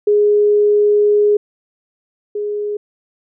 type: tone pair in turn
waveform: sine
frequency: 415.4 / 415.4 Hz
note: G#4 / G#4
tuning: 0 / 0 cents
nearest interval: unison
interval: 0 cents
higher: neither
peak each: -9 / -18 dBFS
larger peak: first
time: 0.07-1.37 / 2.35-2.77 s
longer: first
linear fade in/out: 5 ms
effects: none